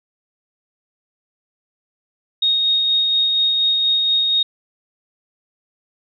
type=tone with tremolo; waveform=sine; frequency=3729 Hz; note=A#7; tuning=in tune; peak=-13 dBFS; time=2.42-4.43 s; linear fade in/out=5 ms; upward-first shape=sine; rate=4.2 Hz; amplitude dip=25%; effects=none